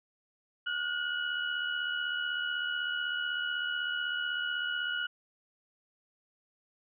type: tone cluster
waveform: sine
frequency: 1433 / 1509 / 2931 Hz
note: F6 / F#6 / F#7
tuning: +44 / +34 / -17 cents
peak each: -33 / -38 / -36 dBFS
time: 0.66-5.07 s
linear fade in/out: 10 ms
effects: none